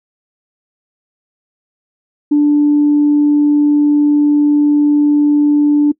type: tone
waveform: sine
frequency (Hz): 293.7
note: D4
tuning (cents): 0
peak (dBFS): -6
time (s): 2.31-5.92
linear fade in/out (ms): 10
effects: noise-tail reverb RT60 0.1 s tail -23 dB re dry + tanh soft clip ceiling -3 dBFS